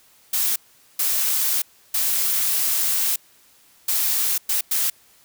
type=noise bursts at uneven times; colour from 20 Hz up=blue; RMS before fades=-21 dBFS; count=6; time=0.33-0.56 / 0.99-1.62 / 1.94-3.16 / 3.88-4.38 / 4.49-4.61 / 4.71-4.9 s; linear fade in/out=5 ms; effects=white hiss -55 dBFS RMS until 5.24 s